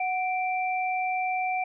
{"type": "tone pair together", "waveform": "sine", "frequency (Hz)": [740, 2349], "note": ["F#5", "D7"], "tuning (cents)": [0, 0], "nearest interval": "octave + minor sixth", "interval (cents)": 2000, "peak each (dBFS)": [-26, -31], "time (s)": [0, 1.64], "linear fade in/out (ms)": 5, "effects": []}